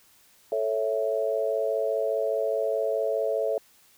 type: chord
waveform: sine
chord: A major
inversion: none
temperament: equal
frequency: 440 / 554.4 / 659.3 Hz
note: A4 / C#5 / E5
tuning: 0 / 0 / 0 cents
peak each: -28 dBFS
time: 0.52-3.58 s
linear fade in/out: 2 ms
effects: white hiss -59 dBFS RMS until 3.97 s